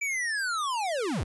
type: linear sweep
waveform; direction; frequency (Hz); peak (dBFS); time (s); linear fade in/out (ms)
square; down; 2339 to 49.65; -28; 0.01-1.24; 10
effects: resampled to 24000 Hz